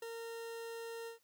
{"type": "tone with ADSR envelope", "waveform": "40% pulse", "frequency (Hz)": 460, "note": "A#4", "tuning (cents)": -23, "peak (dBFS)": -40, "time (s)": [0.02, 1.19], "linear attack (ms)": 5, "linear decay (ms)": 13, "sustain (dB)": -2, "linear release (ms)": 120, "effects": ["white hiss -75 dBFS RMS until 1.23 s"]}